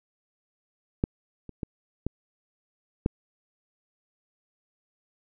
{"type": "clicks", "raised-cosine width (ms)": 3, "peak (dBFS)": [-10, -27, -18, -15, -9], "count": 5, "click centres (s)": [1.039, 1.493, 1.632, 2.066, 3.061], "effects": []}